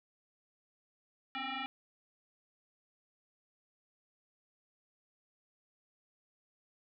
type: tone with frequency modulation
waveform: sine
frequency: 784 Hz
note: G5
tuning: in tune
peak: -36 dBFS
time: 1.35-1.66 s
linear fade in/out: 0 ms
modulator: 531 Hz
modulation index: 4.5
effects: none